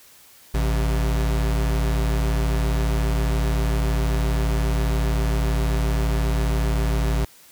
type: tone pair together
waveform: square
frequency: 55.33 / 131.6 Hz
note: A1 / C3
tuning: +10 / +10 cents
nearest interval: octave + minor third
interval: 1500 cents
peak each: -20 / -29 dBFS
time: 0.54-7.25 s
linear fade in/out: 5 ms
effects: white hiss -50 dBFS RMS until 7.51 s